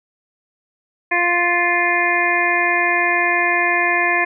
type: harmonic tone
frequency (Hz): 349.2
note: F4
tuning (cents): 0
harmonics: 1 / 2 / 3 / 5 / 6 / 7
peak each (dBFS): -25 / -22 / -23 / -19 / -20 / -23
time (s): 1.11-4.25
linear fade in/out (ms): 10
effects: none

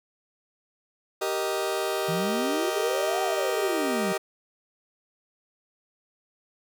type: chord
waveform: sawtooth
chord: Eb major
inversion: first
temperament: just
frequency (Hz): 388.9 / 466.7 / 622.3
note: G4 / Bb4 / Eb5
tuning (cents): -14 / +2 / 0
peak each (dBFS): -25 / -28 / -26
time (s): 1.21-4.18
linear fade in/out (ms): 10
type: exponential two-way sweep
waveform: sine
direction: up then down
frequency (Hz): 155.56 to 776 to 179.3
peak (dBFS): -28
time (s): 2.08-4.13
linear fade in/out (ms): 10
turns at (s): 3.22
effects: none

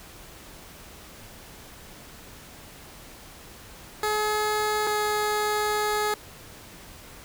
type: tone pair in turn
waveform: 15% pulse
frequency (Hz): 424.6 / 421.7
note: G#4 / G#4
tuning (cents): +38 / +26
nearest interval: unison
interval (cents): 12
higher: first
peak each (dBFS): -17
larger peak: neither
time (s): 4.03-4.87 / 4.87-6.14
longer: second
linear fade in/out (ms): 2
effects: pink hiss -46 dBFS RMS until 7.24 s

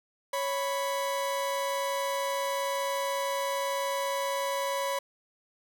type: tone pair together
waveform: 40% pulse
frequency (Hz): 554.4 / 987.8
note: C#5 / B5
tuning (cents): 0 / 0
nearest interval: minor seventh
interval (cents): 1000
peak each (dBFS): -30 / -31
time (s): 0.33-4.99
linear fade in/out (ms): 5
effects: none

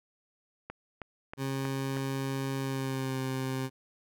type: click train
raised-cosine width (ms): 0.5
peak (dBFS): -24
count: 5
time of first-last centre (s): 0.7-1.97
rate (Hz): 3.15
type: tone with pitch glide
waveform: 20% pulse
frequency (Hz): 135.2 to 131.65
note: C#3 to C3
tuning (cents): -43 to +11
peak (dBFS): -26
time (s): 1.37-3.7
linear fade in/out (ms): 50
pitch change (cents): -46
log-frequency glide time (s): 2.6-3.18
effects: none

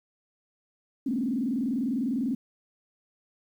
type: tone with vibrato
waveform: sine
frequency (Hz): 249.5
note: B3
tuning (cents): +18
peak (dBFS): -25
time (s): 1.06-2.35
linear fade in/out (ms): 5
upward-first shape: square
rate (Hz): 20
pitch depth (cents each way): 180
effects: 10-bit

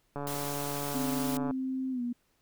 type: click train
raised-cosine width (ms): 1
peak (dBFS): -23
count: 194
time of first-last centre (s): 0.16-1.51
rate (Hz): 143
type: noise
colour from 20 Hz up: white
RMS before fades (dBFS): -39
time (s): 0.27-1.37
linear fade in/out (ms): 0
type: tone with pitch glide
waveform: sine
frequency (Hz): 261.6 to 241.3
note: C4 to B3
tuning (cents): 0 to -40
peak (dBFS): -30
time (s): 0.94-2.13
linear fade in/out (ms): 10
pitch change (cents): -140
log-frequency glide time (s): 1.91-2.02
effects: pink hiss -72 dBFS RMS until 2.41 s

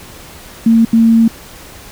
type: tone bursts at uneven times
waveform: sine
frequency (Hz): 227.4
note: A#3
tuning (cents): -43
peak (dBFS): -5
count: 2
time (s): 0.66-0.85 / 0.93-1.28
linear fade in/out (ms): 5
effects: pink hiss -35 dBFS RMS until 1.91 s

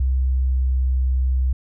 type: tone with pitch glide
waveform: sine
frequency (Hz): 65 to 64.29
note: C2 to C2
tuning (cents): -11 to -30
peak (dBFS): -16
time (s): 0-1.53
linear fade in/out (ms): 5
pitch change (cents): -19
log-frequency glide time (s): 0.1-0.84
effects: none

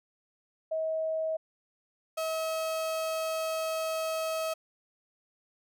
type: tone pair in turn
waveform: sine / 35% pulse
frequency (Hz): 638 / 641.3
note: D#5 / E5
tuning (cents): +43 / -48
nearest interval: unison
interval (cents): 9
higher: second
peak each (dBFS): -28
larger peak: neither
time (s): 0.71-1.37 / 2.17-4.54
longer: second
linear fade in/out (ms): 10
effects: none

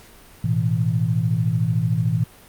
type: chord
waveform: sine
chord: A suspended second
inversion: none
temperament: equal with one note detuned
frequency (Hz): 110 / 123.47 / 163.68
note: A2 / B2 / E3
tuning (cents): 0 / 0 / -12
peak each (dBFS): -22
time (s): 0.44-2.24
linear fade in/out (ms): 5
effects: pink hiss -47 dBFS RMS until 2.48 s + Opus 48 kbps

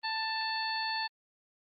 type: harmonic tone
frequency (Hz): 885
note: A5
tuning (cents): +10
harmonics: 1 / 2 / 3 / 4 / 5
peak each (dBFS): -35 / -37 / -42 / -45 / -36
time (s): 0.03-1.08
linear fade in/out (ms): 20
effects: Opus 32 kbps

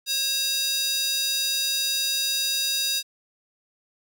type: tone with high-pass filter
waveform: square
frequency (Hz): 541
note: C#5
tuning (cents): -42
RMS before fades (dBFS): -25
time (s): 0.06-3.03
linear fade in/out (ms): 50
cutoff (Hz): 4300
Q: 2.6
effects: none

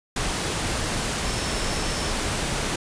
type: tone in noise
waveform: sine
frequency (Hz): 5350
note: E8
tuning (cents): +25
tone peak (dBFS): -37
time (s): 1.25-2.11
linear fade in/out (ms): 5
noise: pink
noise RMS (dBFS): -26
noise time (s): 0.16-2.76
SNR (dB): -14
effects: resampled to 22050 Hz

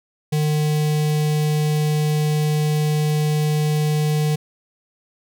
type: tone with notch filter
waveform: square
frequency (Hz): 151.5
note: D#3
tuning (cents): -46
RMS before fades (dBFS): -19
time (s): 0.32-4.36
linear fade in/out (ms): 10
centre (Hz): 1300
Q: 0.99
effects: none

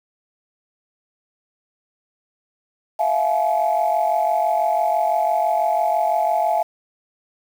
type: tone cluster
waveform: sine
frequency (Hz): 661 / 707 / 852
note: E5 / F5 / G#5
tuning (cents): +5 / +21 / +44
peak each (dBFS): -20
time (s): 2.99-6.63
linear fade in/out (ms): 10
effects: tanh soft clip ceiling -9 dBFS + 7-bit

